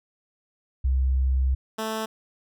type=tone pair in turn; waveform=sine / 10% pulse; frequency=65.41 / 220 Hz; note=C2 / A3; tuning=0 / 0 cents; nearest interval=octave + major sixth; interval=2100 cents; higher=second; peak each=-19 dBFS; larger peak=neither; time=0.84-1.55 / 1.78-2.06 s; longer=first; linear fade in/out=10 ms; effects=none